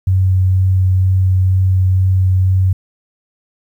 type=tone with vibrato; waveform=sine; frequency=93.6 Hz; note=F#2; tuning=20 cents sharp; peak=-9 dBFS; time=0.07-2.73 s; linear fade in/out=5 ms; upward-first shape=sine; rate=2.1 Hz; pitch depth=9 cents each way; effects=8-bit